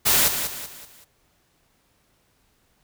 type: noise with echo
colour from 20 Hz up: white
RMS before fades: -18 dBFS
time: 0.05-0.29 s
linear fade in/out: 20 ms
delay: 190 ms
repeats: 4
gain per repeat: -8 dB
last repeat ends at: 1.05 s
effects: pink hiss -65 dBFS RMS until 2.83 s